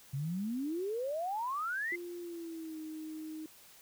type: exponential sweep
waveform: sine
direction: up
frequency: 130.4 to 2108 Hz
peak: -33 dBFS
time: 0.13-1.96 s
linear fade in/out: 10 ms
type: tone with pitch glide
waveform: sine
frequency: 349.2 to 312.9 Hz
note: F4 to D#4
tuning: 0 to +10 cents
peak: -40 dBFS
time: 1.92-3.46 s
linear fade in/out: 2 ms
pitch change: -190 cents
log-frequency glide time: 2.2-2.79 s
effects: white hiss -58 dBFS RMS until 3.81 s